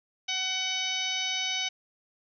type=harmonic tone; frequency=751 Hz; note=F#5; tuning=26 cents sharp; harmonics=1 / 2 / 3 / 4 / 5 / 6 / 7 / 8; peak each=-41 / -43 / -34 / -32 / -34 / -42 / -41 / -37 dBFS; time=0.28-1.69 s; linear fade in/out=10 ms; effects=none